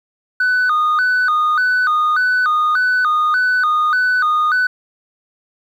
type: tone with vibrato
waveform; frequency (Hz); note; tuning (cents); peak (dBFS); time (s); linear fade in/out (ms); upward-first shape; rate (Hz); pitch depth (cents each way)
sine; 1357; E6; +50; -10; 0.4-4.67; 5; square; 1.7; 170
effects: tanh soft clip ceiling -11 dBFS + 8-bit